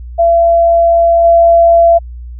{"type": "tone with level steps", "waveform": "sine", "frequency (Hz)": 676, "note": "E5", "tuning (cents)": 43, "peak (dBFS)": [-5, -3], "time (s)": [0.18, 1.99], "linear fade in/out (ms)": 20, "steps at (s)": 1.24, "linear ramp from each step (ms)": 10, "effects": ["added 60 Hz sine -24 dBFS peak until 2.39 s"]}